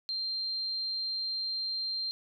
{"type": "tone", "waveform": "sine", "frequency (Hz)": 4168, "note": "C8", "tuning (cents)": -7, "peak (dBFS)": -31, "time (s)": [0.09, 2.11], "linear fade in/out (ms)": 0, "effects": []}